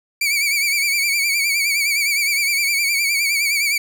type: tone with vibrato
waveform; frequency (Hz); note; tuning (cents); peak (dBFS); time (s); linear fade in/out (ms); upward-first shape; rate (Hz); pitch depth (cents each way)
sawtooth; 2291; D7; -44; -13; 0.21-3.78; 5; sine; 9.7; 73
effects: none